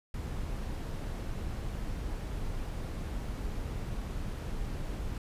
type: noise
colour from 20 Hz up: brown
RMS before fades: -36 dBFS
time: 0.14-5.18 s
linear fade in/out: 2 ms
effects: resampled to 32000 Hz